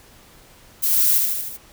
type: noise with echo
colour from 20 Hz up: violet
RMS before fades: -19 dBFS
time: 0.82-1.19 s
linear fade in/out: 20 ms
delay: 77 ms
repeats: 5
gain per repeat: -3 dB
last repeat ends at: 1.575 s
effects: pink hiss -49 dBFS RMS until 1.72 s